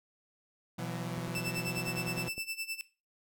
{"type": "chord", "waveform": "sawtooth", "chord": "B suspended fourth", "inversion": "none", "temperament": "equal with one note detuned", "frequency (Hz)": [123.47, 167.89, 185], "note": ["B2", "E3", "F#3"], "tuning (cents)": [0, 32, 0], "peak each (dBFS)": [-36, -35, -37], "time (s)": [0.78, 2.29], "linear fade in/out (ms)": 10}
{"type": "click train", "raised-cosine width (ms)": 2, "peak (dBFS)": -31, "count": 13, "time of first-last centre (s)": [1.18, 2.38], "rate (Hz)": 10}
{"type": "tone with tremolo", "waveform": "sawtooth", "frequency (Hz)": 2652, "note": "E7", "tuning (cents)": 10, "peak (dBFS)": -30, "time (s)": [1.35, 2.81], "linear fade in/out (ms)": 0, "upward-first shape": "sine", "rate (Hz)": 9.7, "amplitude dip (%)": 90}
{"effects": ["noise-tail reverb RT60 0.3 s tail -17 dB re dry"]}